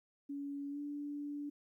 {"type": "tone with pitch glide", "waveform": "sine", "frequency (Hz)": [282.7, 290], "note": ["C#4", "D4"], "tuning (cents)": [34, -22], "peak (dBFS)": -39, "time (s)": [0.29, 1.5], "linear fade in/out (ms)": 10, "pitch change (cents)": 44, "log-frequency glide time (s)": [0.7, 0.79], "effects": ["13-bit"]}